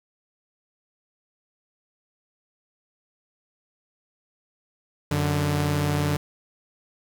sawtooth tone pair together, 92.15 / 146.83 Hz, F#2 / D3, -7 / 0 cents, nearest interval minor sixth, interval 807 cents, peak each -23 / -19 dBFS, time 5.11-6.17 s, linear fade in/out 5 ms, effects 8-bit

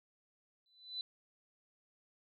sine tone with exponential growth, 4000 Hz, B7, 21 cents sharp, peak -35 dBFS, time 0.66-1.01 s, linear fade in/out 1 ms, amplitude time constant 75 ms, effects none

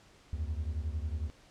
triangle beating tone pair, 73.42 / 84.42 Hz, D2 / E2, 0 / +42 cents, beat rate 11 Hz, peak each -32 / -35 dBFS, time 0.33-1.3 s, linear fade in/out 0 ms, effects pink hiss -60 dBFS RMS until 1.5 s + low-pass 7000 Hz 12 dB/octave

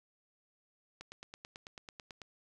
click train, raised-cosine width 0.2 ms, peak -29 dBFS, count 12, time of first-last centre 1.01-2.217 s, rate 9.11 Hz, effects none

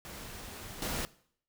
pink noise with level steps, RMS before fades -45 / -35 dBFS, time 0.05-1.05 s, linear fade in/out 0 ms, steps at 0.82 s, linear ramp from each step 2 ms, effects noise-tail reverb RT60 0.6 s tail -20 dB re dry

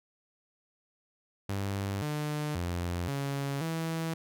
sawtooth tone with pitch steps, 98.9 / 149.9 / 87.4 / 139.4 / 163.1 Hz, G2 / D3 / F2 / C#3 / E3, +16 / +36 / +2 / +10 / -18 cents, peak -27 dBFS, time 1.49-4.14 s, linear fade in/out 5 ms, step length 530 ms, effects none

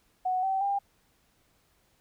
sine tone with pitch steps, 740 / 768.8 / 798.6 Hz, F#5 / G5 / G5, 0 / -34 / +32 cents, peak -25 dBFS, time 0.25-0.79 s, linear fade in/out 10 ms, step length 180 ms, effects pink hiss -68 dBFS RMS until 2 s

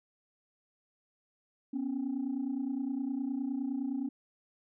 sine tone pair together, 247.5 / 277.2 Hz, B3 / C#4, +4 / 0 cents, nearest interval major second, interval 196 cents, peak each -34 / -32 dBFS, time 1.73-4.09 s, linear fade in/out 10 ms, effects tanh soft clip ceiling -27 dBFS

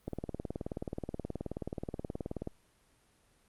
click train, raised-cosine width 2 ms, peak -23 dBFS, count 46, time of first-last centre 0.08-2.474 s, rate 18.8 Hz, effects pink hiss -68 dBFS RMS until 3.48 s + Opus 32 kbps

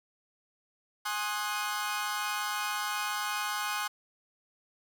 sawtooth chord, Ab dominant seventh, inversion none, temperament equal with one note detuned, 830.6 / 1063 / 1244.5 / 1480 Hz, Ab5 / C6 / Eb6 / Gb6, 0 / +27 / 0 / 0 cents, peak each -33 dBFS, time 1.05-3.88 s, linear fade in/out 10 ms, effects none

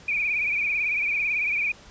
sine tone with vibrato, 2381 Hz, D7, 23 cents sharp, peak -22 dBFS, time 0.08-1.72 s, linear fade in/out 5 ms, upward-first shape triangle, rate 18 Hz, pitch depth 94 cents each way, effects pink hiss -49 dBFS RMS until 1.9 s + resampled to 16000 Hz

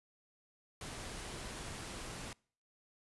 pink noise, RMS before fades -45 dBFS, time 0.81-2.33 s, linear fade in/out 2 ms, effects noise-tail reverb RT60 0.5 s tail -26 dB re dry + resampled to 24000 Hz

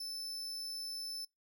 40% pulse tone, 5274 Hz, E8, in tune, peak -39 dBFS, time 0-1.25 s, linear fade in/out 5 ms, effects noise-tail reverb RT60 0.2 s tail -24 dB re dry

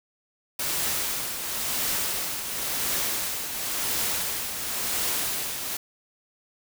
white noise with tremolo, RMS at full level -26 dBFS, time 0.59-5.77 s, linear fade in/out 5 ms, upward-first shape triangle, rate 0.95 Hz, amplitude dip 55%, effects none

